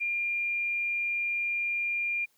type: tone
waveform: sine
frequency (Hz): 2400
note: D7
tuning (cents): +37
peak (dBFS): -27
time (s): 0-2.26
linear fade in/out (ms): 20
effects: white hiss -69 dBFS RMS until 2.37 s